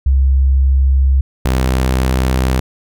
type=tone pair in turn; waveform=sine / sawtooth; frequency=66.9 / 64.33 Hz; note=C2 / C2; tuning=+39 / -29 cents; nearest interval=minor second; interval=68 cents; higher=first; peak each=-8 dBFS; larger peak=neither; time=0.06-1.21 / 1.45-2.6 s; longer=neither; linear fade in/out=5 ms; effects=none